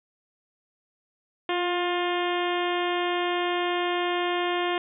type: harmonic tone with a mistuned harmonic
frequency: 354.3 Hz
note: F4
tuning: 25 cents sharp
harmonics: 1 / 2 / 3 / 4 / 5 / 6 / 7 / 8 / 9 / 10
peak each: -27 / -30 / -32 / -38 / -35 / -37 / -39 / -38 / -37 / -43 dBFS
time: 1.49-4.78 s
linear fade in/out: 2 ms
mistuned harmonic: 1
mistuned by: -20 cents
effects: none